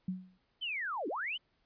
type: tone with exponential decay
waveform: sine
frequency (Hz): 185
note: F#3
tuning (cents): 0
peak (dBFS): -30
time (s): 0.08-0.38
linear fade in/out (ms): 5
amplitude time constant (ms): 64
type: linear two-way sweep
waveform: sine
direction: down then up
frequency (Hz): 3148 to 261.6 to 3148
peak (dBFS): -34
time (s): 0.61-1.38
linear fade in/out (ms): 20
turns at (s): 1.08
effects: pink hiss -75 dBFS RMS until 1.65 s + resampled to 11025 Hz